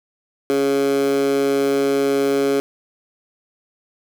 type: tone with high-pass filter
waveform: 15% pulse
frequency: 138.59 Hz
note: C#3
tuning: in tune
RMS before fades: -18 dBFS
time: 0.5-2.6 s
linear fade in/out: 0 ms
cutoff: 350 Hz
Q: 6.1
effects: none